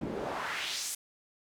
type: noise with band-pass filter sweep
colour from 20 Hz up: pink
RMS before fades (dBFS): -36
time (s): 0.01-0.95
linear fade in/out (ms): 5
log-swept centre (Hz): 220 to 9600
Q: 1.6
effects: none